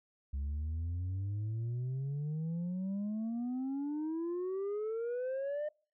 sine exponential sweep, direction up, 67.7 to 610 Hz, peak -31 dBFS, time 0.33-5.69 s, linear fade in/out 10 ms, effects noise-tail reverb RT60 0.4 s tail -25 dB re dry + tanh soft clip ceiling -33 dBFS

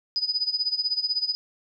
sine tone with tremolo, 4978 Hz, D#8, in tune, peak -20 dBFS, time 0.16-1.35 s, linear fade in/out 0 ms, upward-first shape sine, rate 16 Hz, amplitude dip 85%, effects none

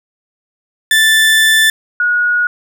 30% pulse / sine tone pair in turn, 1762 / 1450.5 Hz, A6 / F#6, +2 / -35 cents, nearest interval minor third, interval 337 cents, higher first, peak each -5 / -10 dBFS, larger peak first, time 0.91-1.7 / 2-2.47 s, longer first, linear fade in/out 2 ms, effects none

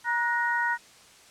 sine tone cluster, 947 / 1464 / 1874 Hz, A#5 / F#6 / A#6, +27 / -19 / +9 cents, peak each -28 dBFS, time 0.04-0.78 s, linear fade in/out 50 ms, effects white hiss -53 dBFS RMS until 1.3 s + low-pass 8000 Hz 12 dB/octave

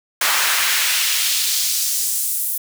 pink noise with high-pass filter sweep, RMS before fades -19 dBFS, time 0.21-2.58 s, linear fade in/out 5 ms, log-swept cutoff 1100 to 12000 Hz, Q 1.1, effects none

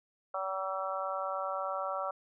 harmonic tone, 190.7 Hz, G3, 47 cents flat, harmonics 3 / 4 / 5 / 6 / 7, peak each -37 / -39 / -43 / -39 / -38 dBFS, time 0.34-2.11 s, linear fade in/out 5 ms, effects none

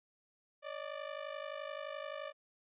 sawtooth ring-modulated tone, 589 Hz, D5, 5 cents sharp, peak -34 dBFS, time 0.62-2.33 s, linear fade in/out 50 ms, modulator 25.8 Hz, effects resampled to 8000 Hz

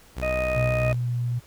sawtooth tone, 63.1 Hz, B1, 38 cents sharp, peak -25 dBFS, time 0.16-0.95 s, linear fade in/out 20 ms
harmonic tone, 622.3 Hz, D#5, in tune, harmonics 1 / 2 / 3 / 4, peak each -24 / -36 / -38 / -31 dBFS, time 0.22-0.93 s, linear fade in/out 10 ms
sine tone with pitch glide, 122.5 to 121.02 Hz, B2 to B2, -14 to -35 cents, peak -23 dBFS, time 0.55-1.4 s, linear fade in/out 20 ms, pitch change -21 cents, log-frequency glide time 0.92-1.15 s
effects pink hiss -53 dBFS RMS until 1.46 s

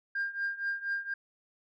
sine tone with tremolo, 1602 Hz, G6, 37 cents sharp, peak -26 dBFS, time 0.15-1.14 s, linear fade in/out 5 ms, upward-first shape triangle, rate 4.2 Hz, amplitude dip 90%, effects tanh soft clip ceiling -26 dBFS

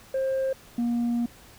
sine tone pair in turn, 531 / 237.4 Hz, C5 / A#3, +25 / +32 cents, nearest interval octave + major second, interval 1393 cents, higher first, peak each -21 / -20 dBFS, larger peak second, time 0.14-0.53 / 0.78-1.26 s, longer second, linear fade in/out 5 ms, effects tanh soft clip ceiling -22 dBFS + pink hiss -51 dBFS RMS until 1.58 s

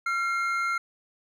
triangle tone pair together, 1372.3 / 2134 Hz, F6 / C7, -31 / +34 cents, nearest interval minor sixth, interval 765 cents, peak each -24 / -29 dBFS, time 0.06-0.78 s, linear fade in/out 5 ms, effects none

